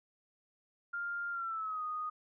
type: tone with pitch glide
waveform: sine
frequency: 1400 to 1240.1 Hz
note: F6 to D#6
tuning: +4 to -6 cents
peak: -35 dBFS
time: 0.93-2.1 s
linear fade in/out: 10 ms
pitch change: -210 cents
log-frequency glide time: 1.31-1.83 s
effects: none